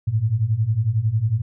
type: beating tone pair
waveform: sine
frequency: 103.83 / 114.83 Hz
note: G#2 / A#2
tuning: 0 / -26 cents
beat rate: 11 Hz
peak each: -22 / -19 dBFS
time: 0.07-1.42 s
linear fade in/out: 10 ms
effects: none